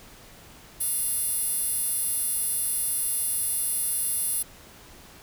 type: tone with high-pass filter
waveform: 10% pulse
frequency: 699 Hz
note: F5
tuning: 1 cent sharp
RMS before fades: -27 dBFS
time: 0.8-4.43 s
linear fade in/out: 10 ms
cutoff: 11000 Hz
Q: 2.4
effects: pink hiss -49 dBFS RMS until 5.22 s